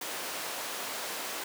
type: high-pass noise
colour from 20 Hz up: pink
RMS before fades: -37 dBFS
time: 0.01-1.44 s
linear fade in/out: 5 ms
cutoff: 480 Hz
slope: 12 dB/octave
effects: none